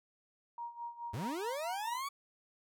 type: tone with tremolo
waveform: sine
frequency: 943 Hz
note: A#5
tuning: 20 cents sharp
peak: -38 dBFS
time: 0.58-2 s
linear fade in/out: 2 ms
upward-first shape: sine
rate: 4.7 Hz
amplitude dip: 80%
type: linear sweep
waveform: 40% pulse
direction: up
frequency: 84.3 to 1148 Hz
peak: -36 dBFS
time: 1.13-2.09 s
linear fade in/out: 10 ms
effects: none